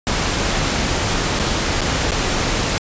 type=noise with dropouts; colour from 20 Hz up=pink; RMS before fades=-19 dBFS; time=0.07-2.78 s; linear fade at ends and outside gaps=0 ms; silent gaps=1.391-1.397 / 1.808-1.816 / 2.109-2.118 s; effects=resampled to 16000 Hz